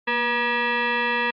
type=tone with frequency modulation; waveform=sine; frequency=486.3 Hz; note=B4; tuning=27 cents flat; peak=-20 dBFS; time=0.07-1.31 s; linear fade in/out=10 ms; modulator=720 Hz; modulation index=3.3; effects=Opus 48 kbps